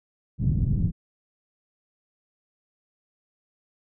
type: low-pass noise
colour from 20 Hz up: white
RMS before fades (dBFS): -23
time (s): 0.38-0.92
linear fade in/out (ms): 50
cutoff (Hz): 170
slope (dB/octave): 24
effects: none